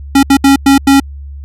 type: tone bursts at uneven times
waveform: square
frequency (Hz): 275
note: C#4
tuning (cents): -14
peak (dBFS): -4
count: 5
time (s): 0.15-0.23 / 0.3-0.37 / 0.44-0.56 / 0.66-0.78 / 0.87-1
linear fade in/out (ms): 5
effects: added 70 Hz sine -24 dBFS peak until 1.44 s + resampled to 32000 Hz